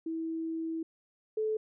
sine tone pair in turn, 325.2 / 434.1 Hz, E4 / A4, -23 / -23 cents, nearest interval perfect fourth, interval 500 cents, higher second, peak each -32 / -28 dBFS, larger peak second, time 0.06-0.83 / 1.37-1.57 s, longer first, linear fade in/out 5 ms, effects none

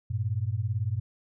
sine beating tone pair, 98 / 116 Hz, G2 / A#2, 0 / -8 cents, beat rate 18 Hz, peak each -29 dBFS, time 0.1-1 s, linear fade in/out 10 ms, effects none

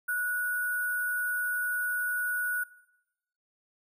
sine tone with sample-and-hold, 1468 Hz, F#6, 14 cents flat, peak -27 dBFS, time 0.08-2.64 s, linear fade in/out 10 ms, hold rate 11025 Hz, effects noise-tail reverb RT60 0.9 s tail -19 dB re dry

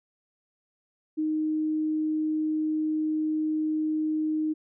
sine tone, 310.3 Hz, D#4, 5 cents flat, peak -24 dBFS, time 1.17-4.54 s, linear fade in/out 20 ms, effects none

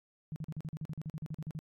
sine tone bursts, 155.56 Hz, D#3, in tune, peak -36 dBFS, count 16, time 0.32-1.59 s, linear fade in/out 0 ms, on 40 ms, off 42 ms, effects AAC 48 kbps

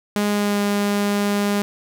sawtooth tone with pitch glide, 206.4 to 203.7 Hz, G#3 to G#3, -10 to -33 cents, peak -14 dBFS, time 0.16-1.62 s, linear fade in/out 0 ms, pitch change -23 cents, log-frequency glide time 0.3-0.6 s, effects none

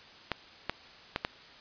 clicks, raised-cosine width 0.3 ms, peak -13 dBFS, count 4, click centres 0.317 / 0.696 / 1.161 / 1.249 s, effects white hiss -52 dBFS RMS until 1.6 s + resampled to 11025 Hz

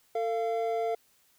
triangle tone pair together, 449.6 / 690 Hz, A4 / F5, +37 / -21 cents, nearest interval perfect fifth, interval 742 cents, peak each -28 dBFS, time 0.15-0.95 s, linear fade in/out 5 ms, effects white hiss -66 dBFS RMS until 1.38 s

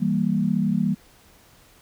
sine chord, E diminished, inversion none, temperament equal with one note detuned, 162.73 / 196 / 233.1 Hz, E3 / G3 / Bb3, -22 / 0 / 0 cents, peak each -25 / -22 / -24 dBFS, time 0-0.95 s, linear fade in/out 20 ms, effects pink hiss -54 dBFS RMS until 1.81 s

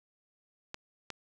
clicks, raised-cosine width 0.2 ms, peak -21 dBFS, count 2, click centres 0.744 / 1.103 s, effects none

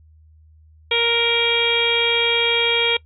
harmonic tone, 467.9 Hz, A#4, 6 cents sharp, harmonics 1 / 2 / 3 / 4 / 5 / 6 / 7 / 8, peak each -22 / -28 / -31 / -32 / -21 / -30 / -20 / -29 dBFS, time 0.91-2.97 s, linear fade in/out 5 ms, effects noise-tail reverb RT60 0.1 s tail -22 dB re dry + added 78 Hz sine -47 dBFS peak until 3.05 s

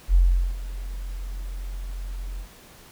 sine tone with ADSR envelope, 44.31 Hz, F1, 26 cents sharp, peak -12 dBFS, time 0.08-2.48 s, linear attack 64 ms, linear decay 410 ms, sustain -17 dB, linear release 79 ms, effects pink hiss -49 dBFS RMS until 2.91 s

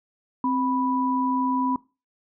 sine tone pair together, 261.6 / 986.2 Hz, C4 / B5, 0 / -3 cents, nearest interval octave + major seventh, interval 2297 cents, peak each -23 / -24 dBFS, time 0.44-1.76 s, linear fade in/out 2 ms, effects noise-tail reverb RT60 0.3 s tail -21 dB re dry

